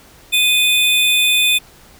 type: tone pair together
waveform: square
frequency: 2489 / 3537 Hz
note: D#7 / A7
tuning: 0 / +8 cents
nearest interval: tritone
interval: 608 cents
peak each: -15 dBFS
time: 0.32-1.59 s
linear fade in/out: 20 ms
effects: pink hiss -45 dBFS RMS until 1.99 s